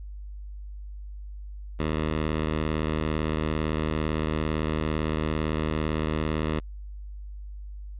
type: tone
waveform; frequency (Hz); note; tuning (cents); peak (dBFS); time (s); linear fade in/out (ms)
10% pulse; 77.78; D#2; 0; -17; 1.79-6.6; 10
effects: added 50 Hz sine -36 dBFS peak until 7.99 s + resampled to 8000 Hz